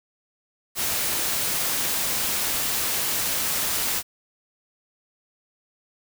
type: noise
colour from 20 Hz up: white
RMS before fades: -25 dBFS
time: 0.75-4.03 s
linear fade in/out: 50 ms
effects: none